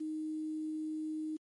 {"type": "tone with quantisation", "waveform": "sine", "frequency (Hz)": 311.1, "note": "D#4", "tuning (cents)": 0, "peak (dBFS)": -35, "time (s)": [0, 1.37], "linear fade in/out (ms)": 10, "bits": 10, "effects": ["MP3 48 kbps"]}